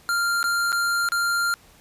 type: tone with dropouts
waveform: square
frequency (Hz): 1393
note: F6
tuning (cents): -5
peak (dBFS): -21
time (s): 0.09-1.54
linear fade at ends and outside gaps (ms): 0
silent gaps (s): 0.429-0.441 / 0.72-0.727 / 1.088-1.12
effects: pink hiss -53 dBFS RMS until 1.8 s + resampled to 32000 Hz